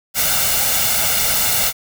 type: noise with comb filter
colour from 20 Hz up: white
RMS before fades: -17 dBFS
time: 0.14-1.73 s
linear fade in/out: 50 ms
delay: 1.4 ms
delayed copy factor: +0.65
effects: none